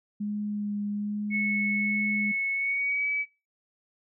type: tone with vibrato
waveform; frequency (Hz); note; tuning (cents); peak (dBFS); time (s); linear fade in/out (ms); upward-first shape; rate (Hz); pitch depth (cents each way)
sine; 206.9; G#3; -6; -28; 0.2-2.32; 10; sine; 1.2; 13
type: tone with pitch glide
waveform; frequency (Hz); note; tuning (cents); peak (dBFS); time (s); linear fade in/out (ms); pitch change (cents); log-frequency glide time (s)
sine; 2200 to 2288; C#7 to D7; -14 to -46; -25; 1.3-3.26; 50; +68; 2.53-3.09
effects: noise-tail reverb RT60 0.3 s tail -21 dB re dry